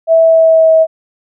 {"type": "tone with pitch glide", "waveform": "sine", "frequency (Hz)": [654, 643.1], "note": ["E5", "E5"], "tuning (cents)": [-14, -43], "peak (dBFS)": -4, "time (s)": [0.07, 0.87], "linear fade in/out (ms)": 50, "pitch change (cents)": -29, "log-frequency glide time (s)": [0.22, 0.71], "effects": []}